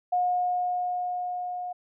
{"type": "tone with level ramp", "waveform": "sine", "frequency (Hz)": 720, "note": "F#5", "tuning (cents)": -47, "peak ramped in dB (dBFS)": [-21, -31], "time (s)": [0.12, 1.73], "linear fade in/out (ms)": 10, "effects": []}